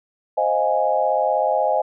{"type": "chord", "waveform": "sine", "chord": "F minor seventh", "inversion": "second", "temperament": "equal", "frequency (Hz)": [523.3, 622.3, 698.5, 830.6], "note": ["C5", "Eb5", "F5", "Ab5"], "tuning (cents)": [0, 0, 0, 0], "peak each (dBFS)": [-23, -21, -24, -21], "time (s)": [0.37, 1.82], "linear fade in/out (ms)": 10, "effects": []}